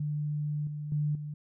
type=tone with level steps; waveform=sine; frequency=148.8 Hz; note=D3; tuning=23 cents sharp; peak=-29 / -34 / -26 / -35 dBFS; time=0-1.34 s; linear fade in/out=5 ms; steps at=0.67 / 0.92 / 1.15 s; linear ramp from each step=2 ms; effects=none